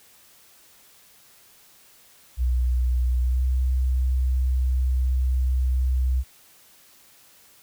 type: tone with pitch glide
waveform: sine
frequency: 62 to 64.08 Hz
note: B1 to C2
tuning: +7 to -35 cents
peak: -18 dBFS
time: 2.37-6.24 s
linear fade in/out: 50 ms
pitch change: +58 cents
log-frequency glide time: 3.24-3.44 s
effects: tanh soft clip ceiling -14 dBFS + white hiss -54 dBFS RMS until 7.62 s